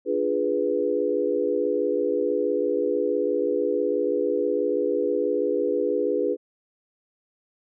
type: chord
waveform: sine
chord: D diminished seventh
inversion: none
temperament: equal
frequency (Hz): 293.7 / 349.2 / 415.3 / 493.9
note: D4 / F4 / Ab4 / Cb5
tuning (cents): 0 / 0 / 0 / 0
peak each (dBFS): -29 / -29 / -25 / -25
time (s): 0.05-6.37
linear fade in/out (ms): 50
effects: none